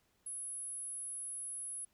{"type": "tone", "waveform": "sine", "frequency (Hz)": 10680, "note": "E9", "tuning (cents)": 22, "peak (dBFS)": -40, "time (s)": [0.26, 1.85], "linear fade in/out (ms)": 5, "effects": ["pink hiss -75 dBFS RMS until 1.93 s"]}